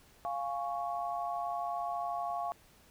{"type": "chord", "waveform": "sine", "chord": "Db major", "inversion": "first", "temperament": "equal", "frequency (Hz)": [698.5, 830.6, 1108.7], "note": ["F5", "Ab5", "Db6"], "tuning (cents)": [0, 0, 0], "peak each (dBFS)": [-35, -40, -39], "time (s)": [0.25, 2.52], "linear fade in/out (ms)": 0, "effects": ["pink hiss -62 dBFS RMS until 2.9 s"]}